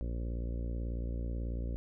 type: harmonic tone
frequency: 58.27 Hz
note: A#1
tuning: in tune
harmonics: 1 / 2 / 3 / 4 / 5 / 6 / 7 / 8 / 9 / 10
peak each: -34 / -43 / -49 / -47 / -49 / -53 / -55 / -55 / -53 / -58 dBFS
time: 0.01-1.76 s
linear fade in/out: 0 ms
effects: none